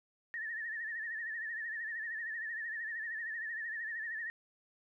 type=tone with vibrato; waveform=sine; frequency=1805 Hz; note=A6; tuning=44 cents sharp; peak=-37 dBFS; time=0.34-4.3 s; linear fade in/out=0 ms; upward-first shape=sine; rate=13 Hz; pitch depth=83 cents each way; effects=13-bit